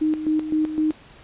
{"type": "tone with tremolo", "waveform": "sine", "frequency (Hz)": 310, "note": "D#4", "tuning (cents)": -6, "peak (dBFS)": -17, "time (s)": [0.01, 0.92], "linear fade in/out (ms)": 10, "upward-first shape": "square", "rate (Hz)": 3.9, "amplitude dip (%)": 65, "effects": ["pink hiss -48 dBFS RMS until 1.23 s", "resampled to 8000 Hz"]}